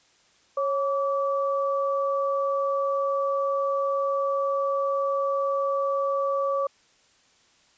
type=tone pair together; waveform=sine; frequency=550 / 1152 Hz; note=C#5 / D6; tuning=-14 / -34 cents; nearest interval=octave + minor second; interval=1280 cents; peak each=-24 / -27 dBFS; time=0.57-6.67 s; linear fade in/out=5 ms; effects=white hiss -61 dBFS RMS until 7.77 s + resampled to 16000 Hz